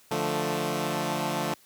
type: chord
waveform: 10% pulse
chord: D minor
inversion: none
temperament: equal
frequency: 146.83 / 174.61 / 220 Hz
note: D3 / F3 / A3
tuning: 0 / 0 / 0 cents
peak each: -23 dBFS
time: 0.11-1.54 s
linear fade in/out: 2 ms
effects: white hiss -58 dBFS RMS until 1.65 s + high-pass 80 Hz 12 dB/octave